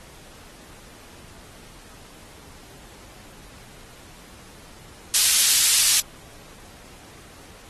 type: high-pass noise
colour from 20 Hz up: pink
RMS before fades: -18 dBFS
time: 5.14-6 s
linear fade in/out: 0 ms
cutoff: 4100 Hz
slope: 12 dB/octave
effects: pink hiss -47 dBFS RMS until 7.69 s + AAC 32 kbps